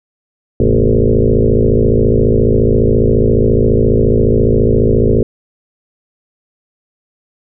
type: tone with frequency modulation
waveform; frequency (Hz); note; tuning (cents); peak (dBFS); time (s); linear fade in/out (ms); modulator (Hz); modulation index
sine; 178.6; F3; +39; -7; 0.6-5.23; 2; 54.5; 5.6
effects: none